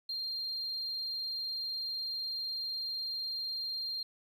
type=tone; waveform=sine; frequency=4192 Hz; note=C8; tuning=2 cents sharp; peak=-33 dBFS; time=0.09-4.03 s; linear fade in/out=5 ms; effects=tanh soft clip ceiling -31 dBFS + 11-bit

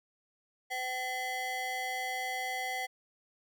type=ring-modulated tone; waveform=square; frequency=636 Hz; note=D#5; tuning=38 cents sharp; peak=-31 dBFS; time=0.7-2.87 s; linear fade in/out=20 ms; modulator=1400 Hz; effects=none

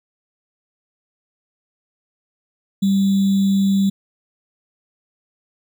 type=tone with sample-and-hold; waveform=sine; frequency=196 Hz; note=G3; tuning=in tune; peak=-13 dBFS; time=2.82-3.9 s; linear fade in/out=10 ms; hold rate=3675 Hz; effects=none

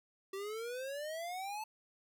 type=exponential sweep; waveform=square; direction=up; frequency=382.1 to 880 Hz; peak=-40 dBFS; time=0.33-1.64 s; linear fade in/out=5 ms; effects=none

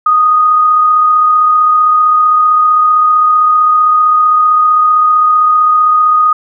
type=tone with amplitude modulation; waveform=sine; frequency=1241 Hz; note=D#6; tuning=5 cents flat; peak=-4 dBFS; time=0.06-6.33 s; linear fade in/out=5 ms; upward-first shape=sine; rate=35.5 Hz; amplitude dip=25%; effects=none

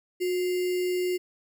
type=tone with sample-and-hold; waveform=sine; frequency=362.5 Hz; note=F#4; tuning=35 cents flat; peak=-24 dBFS; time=0.2-1.18 s; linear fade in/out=20 ms; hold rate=2450 Hz; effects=none

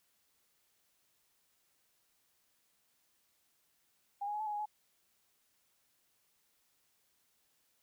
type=tone with pitch steps; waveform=sine; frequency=808 / 829 / 842 / 867 / 838 / 829 / 846 Hz; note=G#5 / G#5 / G#5 / A5 / G#5 / G#5 / G#5; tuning=-48 / -3 / +24 / -26 / +15 / -3 / +32 cents; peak=-35 dBFS; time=4.21-4.658 s; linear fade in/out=10 ms; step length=64 ms; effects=white hiss -75 dBFS RMS until 7.82 s

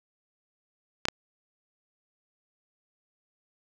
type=clicks; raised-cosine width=0.2 ms; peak=-7 dBFS; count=2; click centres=1.054 / 1.085 s; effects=none

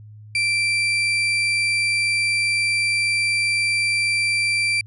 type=tone; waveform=35% pulse; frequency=2349 Hz; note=D7; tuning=in tune; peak=-16 dBFS; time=0.35-4.81 s; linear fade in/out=2 ms; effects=added 106 Hz sine -39 dBFS peak until 4.86 s + resampled to 24000 Hz

